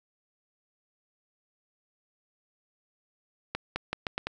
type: accelerating click train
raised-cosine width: 0.3 ms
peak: -14 dBFS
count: 6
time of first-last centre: 3.55-4.27 s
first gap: 210 ms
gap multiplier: 0.81
effects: none